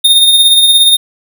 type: tone with tremolo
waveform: square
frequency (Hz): 3670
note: A#7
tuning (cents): -28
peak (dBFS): -3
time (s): 0.04-0.97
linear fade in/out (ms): 10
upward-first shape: sine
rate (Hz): 17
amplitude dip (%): 40
effects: none